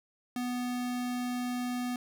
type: tone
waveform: square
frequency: 246.9 Hz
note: B3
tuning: in tune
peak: -32 dBFS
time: 0.36-1.96 s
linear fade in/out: 2 ms
effects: none